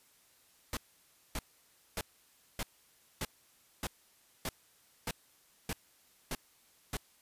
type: noise bursts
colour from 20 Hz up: pink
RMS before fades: -36 dBFS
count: 11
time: 0.73-6.97 s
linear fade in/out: 2 ms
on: 40 ms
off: 580 ms
effects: white hiss -66 dBFS RMS until 7.21 s + resampled to 32000 Hz

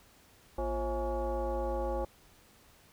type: tone with frequency modulation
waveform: sine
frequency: 242 Hz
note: B3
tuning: 35 cents flat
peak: -30 dBFS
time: 0.58-2.05 s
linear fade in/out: 5 ms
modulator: 296 Hz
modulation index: 2.1
effects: pink hiss -61 dBFS RMS until 2.92 s

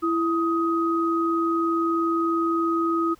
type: tone pair together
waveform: sine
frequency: 332.6 / 1255.7 Hz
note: E4 / D#6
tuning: +16 / +15 cents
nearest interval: octave + major seventh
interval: 2299 cents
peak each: -22 / -24 dBFS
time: 0.02-3.15 s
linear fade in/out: 20 ms
effects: pink hiss -57 dBFS RMS until 3.19 s

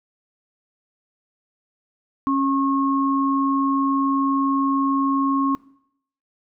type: tone pair together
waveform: sine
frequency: 274.1 / 1087 Hz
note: C#4 / C#6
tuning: -19 / -34 cents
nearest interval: 2 octaves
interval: 2385 cents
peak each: -19 / -22 dBFS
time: 2.27-5.55 s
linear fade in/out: 0 ms
effects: noise-tail reverb RT60 0.7 s tail -21 dB re dry

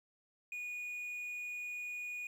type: tone with quantisation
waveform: triangle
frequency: 2457 Hz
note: D#7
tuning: 22 cents flat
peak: -38 dBFS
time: 0.52-2.27 s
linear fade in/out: 2 ms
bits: 11
effects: none

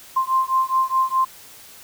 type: beating tone pair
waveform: sine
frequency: 1046.5 / 1051.3 Hz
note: C6 / C6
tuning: 0 / +8 cents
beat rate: 4.8 Hz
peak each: -20 dBFS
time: 0.16-1.25 s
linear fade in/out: 10 ms
effects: white hiss -44 dBFS RMS until 1.83 s

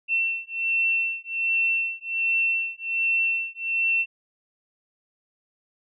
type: beating tone pair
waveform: sine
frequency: 2697 / 2698.3 Hz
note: E7 / E7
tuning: +39 / +40 cents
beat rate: 1.3 Hz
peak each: -25 dBFS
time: 0.08-4.06 s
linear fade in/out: 50 ms
effects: none

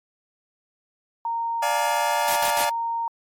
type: tone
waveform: sine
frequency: 925 Hz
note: A#5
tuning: 14 cents flat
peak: -23 dBFS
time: 1.25-3.08 s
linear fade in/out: 2 ms
type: chord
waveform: sawtooth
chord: D diminished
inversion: none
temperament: just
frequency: 587.3 / 704.8 / 845.8 Hz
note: D5 / F5 / Ab5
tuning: 0 / +16 / +31 cents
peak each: -23 dBFS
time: 1.62-2.7 s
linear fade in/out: 10 ms
type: noise bursts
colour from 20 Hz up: white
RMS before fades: -27 dBFS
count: 3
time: 2.28-2.647 s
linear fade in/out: 0 ms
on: 79 ms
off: 65 ms
effects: MP3 64 kbps

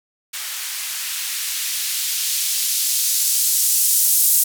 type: noise with band-pass filter sweep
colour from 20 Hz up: violet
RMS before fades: -20 dBFS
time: 0.33-4.44 s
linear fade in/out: 10 ms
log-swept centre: 1400 to 9000 Hz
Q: 0.8
effects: none

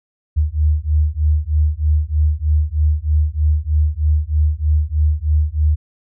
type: beating tone pair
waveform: sine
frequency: 74.6 / 77.8 Hz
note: D2 / D#2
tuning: +28 / 0 cents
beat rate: 3.2 Hz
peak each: -16 dBFS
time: 0.36-5.76 s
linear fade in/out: 20 ms
effects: none

